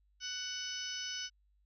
harmonic tone, 744 Hz, F#5, 9 cents sharp, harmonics 2 / 3 / 4 / 5 / 6 / 7 / 8, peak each -46 / -51 / -42 / -53 / -50 / -44 / -45 dBFS, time 0.2-1.3 s, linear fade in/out 50 ms, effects added 50 Hz sine -68 dBFS peak until 1.65 s

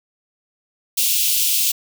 white high-pass noise, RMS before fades -18 dBFS, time 0.97-1.72 s, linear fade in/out 10 ms, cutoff 2600 Hz, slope 48 dB/octave, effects none

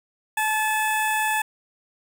15% pulse tone with notch filter, 865 Hz, A5, 30 cents flat, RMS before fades -23 dBFS, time 0.37-1.42 s, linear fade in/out 5 ms, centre 4200 Hz, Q 1, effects none

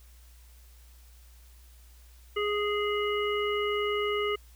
harmonic tone, 415.3 Hz, G#4, in tune, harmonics 1 / 3 / 5 / 7, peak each -28 / -33 / -35 / -36 dBFS, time 2.36-4.36 s, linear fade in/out 10 ms, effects added 60 Hz sine -51 dBFS peak until 4.55 s + white hiss -61 dBFS RMS until 4.55 s

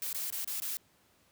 blue noise with dropouts, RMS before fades -36 dBFS, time 0.02-0.77 s, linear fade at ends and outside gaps 1 ms, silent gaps 0.129-0.146 / 0.303-0.325 / 0.446-0.475 / 0.601-0.62 s, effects pink hiss -67 dBFS RMS until 1.31 s + high-pass 80 Hz 12 dB/octave

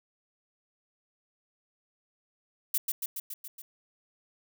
violet noise with echo, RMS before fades -27 dBFS, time 2.74-2.78 s, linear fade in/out 5 ms, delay 140 ms, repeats 6, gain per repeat -3 dB, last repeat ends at 3.62 s, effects none

